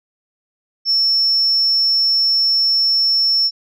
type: tone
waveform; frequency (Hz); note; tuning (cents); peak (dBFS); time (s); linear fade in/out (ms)
sine; 5400; E8; +41; -11; 0.85-3.51; 50
effects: tanh soft clip ceiling -9 dBFS